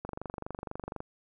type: click train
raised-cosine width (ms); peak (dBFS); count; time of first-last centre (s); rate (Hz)
1; -23; 24; 0.05-1.004; 24.1
effects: none